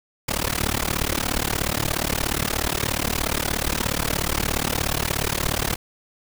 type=noise with amplitude modulation; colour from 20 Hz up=pink; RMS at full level=-20 dBFS; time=0.28-5.76 s; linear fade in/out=10 ms; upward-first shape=sine; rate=36.9 Hz; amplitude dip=100%; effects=none